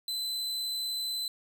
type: tone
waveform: 40% pulse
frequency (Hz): 4032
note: B7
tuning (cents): +35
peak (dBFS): -30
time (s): 0.08-1.28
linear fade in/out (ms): 2
effects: none